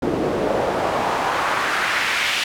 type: noise with band-pass filter sweep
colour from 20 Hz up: pink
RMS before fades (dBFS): -21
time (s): 0.02-2.44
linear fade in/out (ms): 5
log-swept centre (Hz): 330 to 2700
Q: 1.5
effects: none